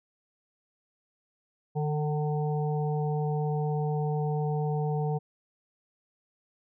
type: harmonic tone with a mistuned harmonic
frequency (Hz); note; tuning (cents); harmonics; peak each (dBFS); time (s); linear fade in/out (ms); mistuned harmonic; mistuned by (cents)
150.7; D3; +45; 1 / 3 / 5 / 6; -27 / -33 / -36 / -43; 1.75-5.19; 20; 3; -16
effects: none